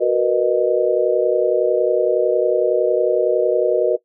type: chord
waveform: sine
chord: B major seventh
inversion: second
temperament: just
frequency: 370.4 / 463 / 493.9 / 617.4 Hz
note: F#4 / A#4 / B4 / D#5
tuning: +2 / -12 / 0 / -14 cents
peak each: -19 dBFS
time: 0-3.97 s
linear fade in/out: 20 ms
effects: noise-tail reverb RT60 0.1 s tail -18 dB re dry